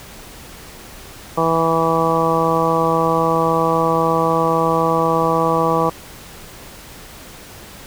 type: harmonic tone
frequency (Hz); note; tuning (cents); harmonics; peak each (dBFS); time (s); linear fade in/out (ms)
163.8; E3; -11; 1 / 2 / 3 / 4 / 5 / 6 / 7; -23 / -23 / -19 / -23 / -23 / -22 / -20; 1.37-5.9; 10
effects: pink hiss -38 dBFS RMS until 7.86 s